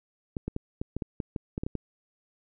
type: clicks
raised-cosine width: 3 ms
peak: -18 dBFS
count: 12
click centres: 0.368 / 0.48 / 0.564 / 0.815 / 0.966 / 1.022 / 1.202 / 1.362 / 1.579 / 1.635 / 1.665 / 1.753 s
effects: none